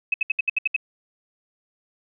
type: tone bursts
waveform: sine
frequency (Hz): 2569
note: E7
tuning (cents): -45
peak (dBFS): -17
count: 8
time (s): 0.12-0.764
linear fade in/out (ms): 5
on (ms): 21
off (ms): 68
effects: none